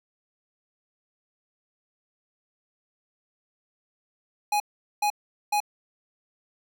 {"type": "tone bursts", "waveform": "square", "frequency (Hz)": 831, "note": "G#5", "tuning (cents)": 1, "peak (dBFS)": -22, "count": 3, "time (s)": [4.52, 5.603], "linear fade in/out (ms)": 5, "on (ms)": 81, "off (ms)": 420, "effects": []}